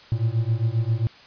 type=beating tone pair; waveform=triangle; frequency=110 / 117.5 Hz; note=A2 / A#2; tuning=0 / +14 cents; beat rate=7.5 Hz; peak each=-21 dBFS; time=0.12-1.07 s; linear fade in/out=0 ms; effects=white hiss -48 dBFS RMS until 1.26 s + resampled to 11025 Hz